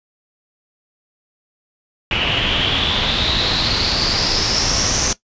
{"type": "noise with low-pass filter sweep", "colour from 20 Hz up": "pink", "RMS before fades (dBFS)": -18, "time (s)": [2.11, 5.13], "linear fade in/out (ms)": 2, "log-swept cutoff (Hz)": [2800, 6200], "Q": 7.2, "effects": ["noise-tail reverb RT60 0.1 s tail -17 dB re dry", "resampled to 16000 Hz"]}